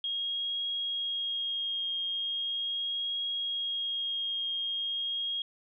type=tone with vibrato; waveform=sine; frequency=3262 Hz; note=G#7; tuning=32 cents flat; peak=-30 dBFS; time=0.04-5.42 s; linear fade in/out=2 ms; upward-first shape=triangle; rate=0.39 Hz; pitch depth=14 cents each way; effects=none